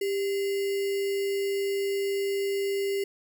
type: tone with sample-and-hold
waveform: sine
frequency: 395.9 Hz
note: G4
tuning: 17 cents sharp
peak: -25 dBFS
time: 0.01-3.04 s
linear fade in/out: 5 ms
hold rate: 2450 Hz
effects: none